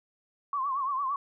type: tone with vibrato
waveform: sine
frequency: 1092 Hz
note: C#6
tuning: 26 cents flat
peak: -27 dBFS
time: 0.53-1.16 s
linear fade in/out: 2 ms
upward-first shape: triangle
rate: 8.8 Hz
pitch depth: 120 cents each way
effects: none